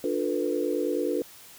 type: chord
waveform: sine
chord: B half-diminished seventh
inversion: first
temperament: just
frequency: 296.3 / 355.6 / 444.5 / 493.9 Hz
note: D4 / F4 / A4 / B4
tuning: +15 / +31 / +18 / 0 cents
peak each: -30 dBFS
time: 0.04-1.22 s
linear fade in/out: 2 ms
effects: white hiss -49 dBFS RMS until 1.58 s